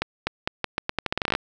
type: accelerating click train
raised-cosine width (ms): 0.3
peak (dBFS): -7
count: 17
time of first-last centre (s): 0.02-1.351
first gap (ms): 250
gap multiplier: 0.82
effects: none